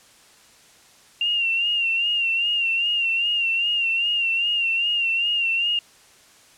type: tone with vibrato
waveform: sine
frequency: 2775 Hz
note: F7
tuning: 12 cents flat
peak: -19 dBFS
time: 1.21-5.79 s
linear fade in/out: 2 ms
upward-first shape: sine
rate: 2.5 Hz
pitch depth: 56 cents each way
effects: white hiss -52 dBFS RMS until 6.57 s + low-pass 9000 Hz 12 dB/octave